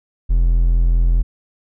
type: tone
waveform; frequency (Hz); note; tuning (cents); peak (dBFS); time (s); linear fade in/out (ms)
triangle; 42.39; E1; +49; -9; 0.29-1.23; 20
effects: none